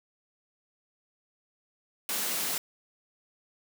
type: high-pass noise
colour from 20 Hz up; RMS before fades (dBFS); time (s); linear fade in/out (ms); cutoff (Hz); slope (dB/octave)
white; -31; 2.09-2.58; 2; 140; 96
effects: none